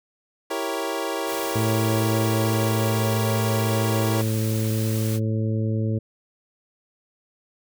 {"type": "chord", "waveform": "25% pulse", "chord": "E diminished seventh", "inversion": "none", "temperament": "equal", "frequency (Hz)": [329.6, 392, 466.2, 554.4], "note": ["E4", "G4", "Bb4", "Db5"], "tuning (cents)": [0, 0, 0, 0], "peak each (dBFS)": -27, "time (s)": [0.5, 4.22], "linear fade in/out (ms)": 10}
{"type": "noise", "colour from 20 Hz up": "white", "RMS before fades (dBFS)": -35, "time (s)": [1.25, 5.2], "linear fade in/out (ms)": 50}
{"type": "harmonic tone", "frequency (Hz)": 110, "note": "A2", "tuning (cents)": 0, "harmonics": [1, 2, 3, 4, 5], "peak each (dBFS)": [-22, -28, -32, -34, -36], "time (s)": [1.55, 5.99], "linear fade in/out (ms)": 10}
{"effects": []}